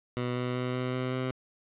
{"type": "tone with pitch steps", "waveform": "15% pulse", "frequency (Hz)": [123.47, 124.54, 125.63, 126.72, 127.82, 128.94], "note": ["B2", "B2", "B2", "B2", "C3", "C3"], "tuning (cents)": [0, 15, 30, 45, -40, -25], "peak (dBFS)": -23, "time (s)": [0.17, 1.31], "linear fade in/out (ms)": 0, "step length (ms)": 190, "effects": ["resampled to 8000 Hz", "10-bit"]}